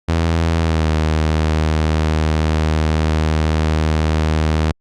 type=tone with pitch glide; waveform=sawtooth; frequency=82.6 to 78.14 Hz; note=E2 to D#2; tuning=+4 to +8 cents; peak=-10 dBFS; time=0.08-4.72 s; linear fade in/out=10 ms; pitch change=-96 cents; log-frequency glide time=0.56-0.89 s; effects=low-pass 6000 Hz 12 dB/octave + Opus 48 kbps